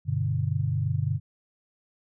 sine chord, G major, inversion none, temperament equal, 98 / 123.47 / 146.83 Hz, G2 / B2 / D3, 0 / 0 / 0 cents, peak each -28 dBFS, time 0.05-1.2 s, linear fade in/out 50 ms, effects none

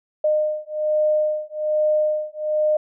sine beating tone pair, 610 / 611.2 Hz, D#5 / D#5, -34 / -31 cents, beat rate 1.2 Hz, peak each -21 dBFS, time 0.24-2.77 s, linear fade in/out 5 ms, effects none

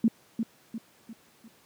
sine tone with echo, 225.9 Hz, A3, 46 cents sharp, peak -17 dBFS, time 0.04-0.08 s, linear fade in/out 2 ms, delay 350 ms, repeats 4, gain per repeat -7 dB, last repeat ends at 1.48 s, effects pink hiss -60 dBFS RMS until 1.65 s + high-pass 150 Hz 12 dB/octave

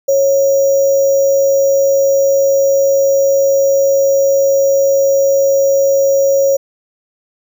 sine tone with sample-and-hold, 549 Hz, C#5, 17 cents flat, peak -8 dBFS, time 0.08-6.57 s, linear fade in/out 10 ms, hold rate 6300 Hz, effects none

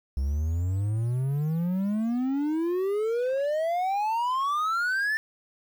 triangle exponential sweep, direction up, 65.41 to 1790 Hz, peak -22 dBFS, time 0.17-5.17 s, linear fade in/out 0 ms, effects 9-bit

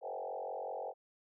sine tone with frequency modulation, 645 Hz, E5, 38 cents flat, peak -38 dBFS, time 0.01-0.94 s, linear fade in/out 50 ms, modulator 45.3 Hz, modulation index 4.1, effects none

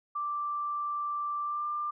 sine tone with pitch glide, 1174.7 to 1191.1 Hz, D6 to D6, 0 to +24 cents, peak -30 dBFS, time 0.15-1.91 s, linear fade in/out 10 ms, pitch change +24 cents, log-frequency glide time 1.43-1.66 s, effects none

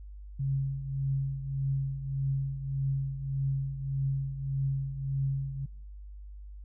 sine tone with tremolo, 136.3 Hz, C#3, 29 cents flat, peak -25 dBFS, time 0.39-5.66 s, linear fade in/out 10 ms, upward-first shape triangle, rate 1.7 Hz, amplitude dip 70%, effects noise-tail reverb RT60 0.7 s tail -26 dB re dry + added 50 Hz sine -42 dBFS peak until 6.64 s

